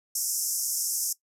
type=band-pass noise; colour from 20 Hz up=pink; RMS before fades=-29 dBFS; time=0.15-1.13 s; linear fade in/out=5 ms; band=5300 to 14000 Hz; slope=96 dB/octave; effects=noise-tail reverb RT60 0.1 s tail -19 dB re dry